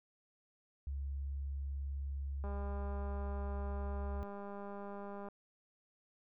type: tone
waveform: sine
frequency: 69.3 Hz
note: C#2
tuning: in tune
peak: -37 dBFS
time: 0.87-4.23 s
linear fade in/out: 0 ms
type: click train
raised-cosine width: 1 ms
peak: -34 dBFS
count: 573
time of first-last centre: 2.44-5.286 s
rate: 201 Hz
effects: none